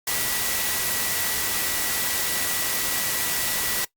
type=tone in noise; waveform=sine; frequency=1946 Hz; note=B6; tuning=26 cents flat; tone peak=-35 dBFS; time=0.07-3.85 s; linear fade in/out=5 ms; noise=white; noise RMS=-25 dBFS; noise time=0.07-3.85 s; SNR=-13 dB; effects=noise-tail reverb RT60 0.1 s tail -19 dB re dry + Opus 48 kbps